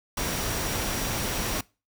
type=tone in noise; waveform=sine; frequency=5700 Hz; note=F8; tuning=34 cents sharp; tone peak=-40 dBFS; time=0.17-1.61 s; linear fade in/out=5 ms; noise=pink; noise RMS=-29 dBFS; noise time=0.17-1.61 s; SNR=-14 dB; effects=noise-tail reverb RT60 0.3 s tail -23 dB re dry